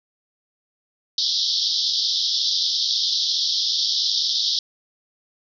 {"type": "band-pass noise", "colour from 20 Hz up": "white", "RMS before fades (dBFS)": -22, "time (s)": [1.18, 4.59], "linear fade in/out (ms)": 2, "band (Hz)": [3300, 5500], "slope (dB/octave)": 96, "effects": []}